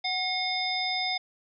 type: harmonic tone with a mistuned harmonic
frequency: 720 Hz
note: F#5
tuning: 47 cents flat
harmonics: 1 / 3 / 5 / 7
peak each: -32 / -32 / -32 / -32 dBFS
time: 0.04-1.18 s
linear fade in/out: 10 ms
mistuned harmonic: 1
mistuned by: +51 cents
effects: none